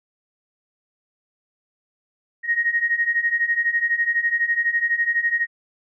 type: beating tone pair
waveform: sine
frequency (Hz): 1866 / 1878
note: A#6 / A#6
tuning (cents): +1 / +12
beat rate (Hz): 12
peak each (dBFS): -23 / -20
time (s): 2.43-5.47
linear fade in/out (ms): 50
effects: none